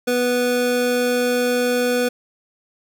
square tone pair together, 246.2 / 492.3 Hz, B3 / B4, -5 / -6 cents, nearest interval octave, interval 1199 cents, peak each -23 / -19 dBFS, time 0.07-2.09 s, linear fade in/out 10 ms, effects none

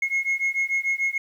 sine beating tone pair, 2162 / 2168.8 Hz, C#7 / C#7, -44 / -38 cents, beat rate 6.8 Hz, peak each -23 dBFS, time 0.02-1.18 s, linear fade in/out 5 ms, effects tanh soft clip ceiling -18 dBFS + 9-bit

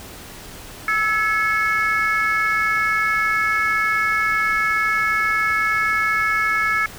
sine tone cluster, 1311 / 1696 / 2192 Hz, E6 / G#6 / C#7, -10 / +36 / -20 cents, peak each -20 dBFS, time 0.88-6.86 s, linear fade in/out 2 ms, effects tanh soft clip ceiling -11 dBFS + pink hiss -38 dBFS RMS until 6.98 s

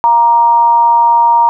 sine tone with amplitude modulation, 938 Hz, A#5, 11 cents sharp, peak -3 dBFS, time 0.04-1.49 s, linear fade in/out 0 ms, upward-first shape sine, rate 244 Hz, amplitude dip 45%, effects none

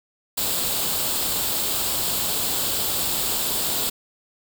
white noise with comb filter, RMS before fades -24 dBFS, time 0.37-3.9 s, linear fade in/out 10 ms, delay 0.25 ms, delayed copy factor +0.55, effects none

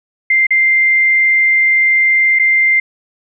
sine tone with dropouts, 2093 Hz, C7, in tune, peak -8 dBFS, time 0.3-2.8 s, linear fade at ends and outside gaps 5 ms, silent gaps 0.468-0.506 / 2.389-2.395 s, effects none

